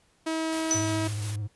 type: tone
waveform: sawtooth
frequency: 321.1 Hz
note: E4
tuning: 45 cents flat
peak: -23 dBFS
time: 0.26-1.08 s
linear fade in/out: 10 ms
type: noise with tremolo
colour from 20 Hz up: white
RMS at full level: -38 dBFS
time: 0.52-1.36 s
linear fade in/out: 5 ms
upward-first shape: square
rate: 5.7 Hz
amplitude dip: 30%
type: tone with exponential decay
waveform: sine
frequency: 5990 Hz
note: F#8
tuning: 20 cents sharp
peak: -20 dBFS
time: 0.71-1.04 s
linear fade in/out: 0 ms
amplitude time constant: 70 ms
type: tone with vibrato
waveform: triangle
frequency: 104.6 Hz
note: G#2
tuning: 13 cents sharp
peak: -27 dBFS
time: 0.74-1.48 s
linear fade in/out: 20 ms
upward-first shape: sine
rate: 14 Hz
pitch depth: 56 cents each way
effects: pink hiss -65 dBFS RMS until 1.55 s + resampled to 24000 Hz